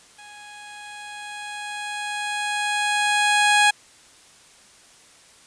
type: tone with level ramp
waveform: 15% pulse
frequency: 830.6 Hz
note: G#5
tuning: in tune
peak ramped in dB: -36 to -7 dBFS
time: 0.18-3.71 s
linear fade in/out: 10 ms
effects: white hiss -51 dBFS RMS until 5.46 s + resampled to 22050 Hz